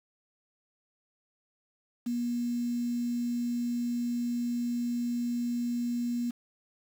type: tone with quantisation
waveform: sine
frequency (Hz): 240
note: B3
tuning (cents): -49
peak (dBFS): -28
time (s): 2.06-6.31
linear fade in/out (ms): 10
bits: 8
effects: none